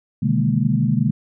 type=tone cluster; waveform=sine; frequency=126.8 / 149.3 / 160.8 / 205.1 / 230.1 Hz; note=B2 / D3 / E3 / G#3 / A#3; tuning=+46 / +29 / -43 / -21 / -22 cents; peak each=-21 / -21 / -26 / -21 / -22 dBFS; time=0.22-1.11 s; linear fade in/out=10 ms; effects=none